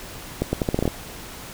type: accelerating click train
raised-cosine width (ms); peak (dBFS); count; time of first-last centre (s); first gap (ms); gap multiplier
2; -7; 9; 0.42-0.878; 110; 0.8
effects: pink hiss -38 dBFS RMS until 1.53 s